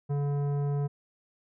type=tone with tanh clipping; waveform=triangle; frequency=143.1 Hz; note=D3; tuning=45 cents flat; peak=-28 dBFS; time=0.09-0.88 s; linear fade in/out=20 ms; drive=17 dB; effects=none